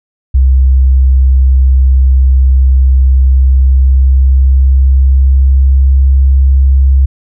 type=tone with pitch glide; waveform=sine; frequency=65.41 to 67.02 Hz; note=C2 to C2; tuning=0 to +42 cents; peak=-3 dBFS; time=0.34-7.06 s; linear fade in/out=10 ms; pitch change=+42 cents; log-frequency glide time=3.19-6.03 s; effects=none